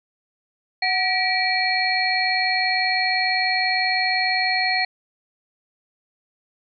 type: tone cluster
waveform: sine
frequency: 743 / 1929 / 2325 / 4305 Hz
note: F#5 / B6 / D7 / C8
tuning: +7 / -41 / -18 / +49 cents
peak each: -24 dBFS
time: 0.82-4.85 s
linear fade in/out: 5 ms
effects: none